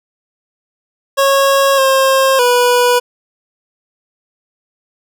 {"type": "tone with pitch steps", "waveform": "25% pulse", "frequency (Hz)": [549, 534, 489.8], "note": ["C#5", "C5", "B4"], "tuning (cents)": [-17, 35, -14], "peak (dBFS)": -5, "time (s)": [1.17, 3], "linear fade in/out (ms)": 20, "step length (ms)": 610, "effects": []}